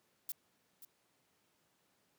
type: noise with echo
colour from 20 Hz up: violet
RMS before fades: -40 dBFS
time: 0.29-0.32 s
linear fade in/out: 2 ms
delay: 530 ms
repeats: 1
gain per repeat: -13 dB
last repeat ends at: 0.85 s
effects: pink hiss -75 dBFS RMS until 2.18 s + high-pass 150 Hz 12 dB/octave